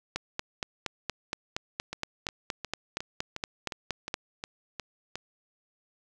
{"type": "two click trains", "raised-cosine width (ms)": 0.2, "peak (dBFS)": [-13, -18], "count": [18, 10], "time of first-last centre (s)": [[0.16, 4.141], [1.93, 5.156]], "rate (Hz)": [4.27, 2.79], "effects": []}